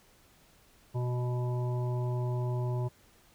harmonic tone, 123.47 Hz, B2, in tune, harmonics 1 / 3 / 5 / 7 / 8, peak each -29 / -39 / -43 / -46 / -47 dBFS, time 0.94-2.89 s, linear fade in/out 20 ms, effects pink hiss -62 dBFS RMS until 3.34 s

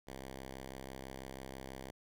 5% pulse tone, 66.1 Hz, C2, 18 cents sharp, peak -34 dBFS, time 0.07-1.91 s, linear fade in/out 5 ms, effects none

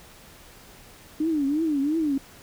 sine tone with vibrato, 299.5 Hz, D4, 34 cents sharp, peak -21 dBFS, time 1.2-2.18 s, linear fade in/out 5 ms, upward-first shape triangle, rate 2.9 Hz, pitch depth 190 cents each way, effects pink hiss -49 dBFS RMS until 2.42 s

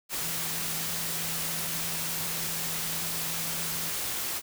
sine tone in noise, 164.9 Hz, E3, 1 cent sharp, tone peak -42 dBFS, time 0.2-3.92 s, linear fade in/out 50 ms, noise white, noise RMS -32 dBFS, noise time 0.09-4.42 s, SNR -13 dB, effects none

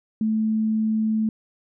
sine tone, 218.6 Hz, A3, 11 cents flat, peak -19 dBFS, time 0.21-1.29 s, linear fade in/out 2 ms, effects none

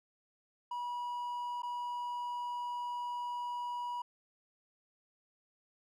triangle tone with dropouts, 970 Hz, B5, 31 cents flat, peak -34 dBFS, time 0.71-4.02 s, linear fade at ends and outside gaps 5 ms, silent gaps 1.621-1.631 s, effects none

